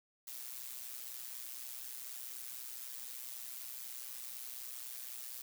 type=noise with amplitude modulation; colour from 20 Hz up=blue; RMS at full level=-43 dBFS; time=0.27-5.42 s; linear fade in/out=5 ms; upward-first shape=sine; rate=124 Hz; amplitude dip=70%; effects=none